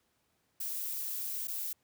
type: noise with dropouts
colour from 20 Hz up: violet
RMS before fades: -37 dBFS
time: 0.6-1.73 s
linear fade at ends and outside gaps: 5 ms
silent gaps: 1.473-1.48 s
effects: pink hiss -75 dBFS RMS until 1.83 s + high-pass 80 Hz 12 dB/octave

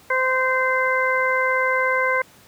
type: harmonic tone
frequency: 517 Hz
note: C5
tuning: 21 cents flat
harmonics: 1 / 2 / 3 / 4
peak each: -23 / -23 / -23 / -23 dBFS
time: 0.1-2.22 s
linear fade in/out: 5 ms
effects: pink hiss -50 dBFS RMS until 2.47 s + high-pass 100 Hz 12 dB/octave

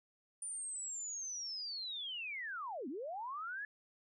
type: linear two-way sweep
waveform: sine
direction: down then up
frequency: 9320 to 233.2 to 1733 Hz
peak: -40 dBFS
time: 0.42-3.65 s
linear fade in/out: 2 ms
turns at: 2.88 s
effects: none

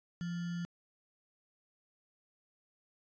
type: tone with sample-and-hold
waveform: sine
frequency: 172.3 Hz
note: F3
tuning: 23 cents flat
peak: -35 dBFS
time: 0.21-0.65 s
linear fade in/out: 0 ms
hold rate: 1575 Hz
effects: resampled to 16000 Hz

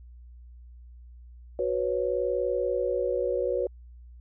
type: chord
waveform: sine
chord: F# suspended fourth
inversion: none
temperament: equal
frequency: 370 / 493.9 / 554.4 Hz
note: F#4 / B4 / C#5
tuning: 0 / 0 / 0 cents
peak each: -30 / -28 / -29 dBFS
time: 1.59-3.67 s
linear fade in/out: 2 ms
effects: added 60 Hz sine -45 dBFS peak until 4.2 s

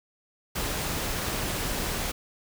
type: noise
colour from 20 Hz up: pink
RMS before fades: -30 dBFS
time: 0.55-2.12 s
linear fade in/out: 10 ms
effects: none

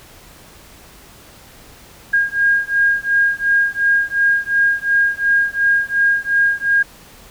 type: beating tone pair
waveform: sine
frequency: 1622 / 1624.8 Hz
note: G#6 / G#6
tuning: -41 / -38 cents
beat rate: 2.8 Hz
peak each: -16 dBFS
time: 2.13-6.83 s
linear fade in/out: 10 ms
effects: pink hiss -43 dBFS RMS until 7.3 s

